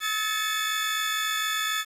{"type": "tone cluster", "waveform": "35% pulse", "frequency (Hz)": [1287, 1721, 1785, 2214, 3489], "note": ["E6", "A6", "A6", "C#7", "A7"], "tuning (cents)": [-42, -39, 24, -3, -15], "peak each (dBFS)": [-29, -29, -34, -35, -28], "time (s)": [0, 1.85], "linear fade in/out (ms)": 50, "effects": ["resampled to 32000 Hz", "9-bit"]}